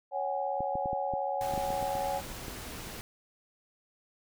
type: chord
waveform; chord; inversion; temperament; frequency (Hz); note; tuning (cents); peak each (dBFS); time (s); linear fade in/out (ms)
sine; C# suspended fourth; none; equal with one note detuned; 554.4 / 752.1 / 830.6; C#5 / F#5 / G#5; 0 / +28 / 0; -34; 0.11-2.22; 50
type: clicks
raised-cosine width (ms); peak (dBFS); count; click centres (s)
3; -26; 11; 0.606 / 0.755 / 0.858 / 0.931 / 1.137 / 1.538 / 1.578 / 1.705 / 1.827 / 1.953 / 2.482
type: noise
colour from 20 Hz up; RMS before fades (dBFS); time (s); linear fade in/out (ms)
pink; -42; 1.41-3.01; 0
effects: none